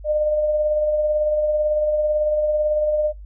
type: tone with tremolo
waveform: sine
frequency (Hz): 605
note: D#5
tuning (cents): -49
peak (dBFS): -15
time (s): 0.04-3.13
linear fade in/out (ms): 50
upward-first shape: triangle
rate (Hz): 18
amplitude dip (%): 40
effects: noise-tail reverb RT60 0.2 s tail -25 dB re dry + added 50 Hz sine -35 dBFS peak until 3.25 s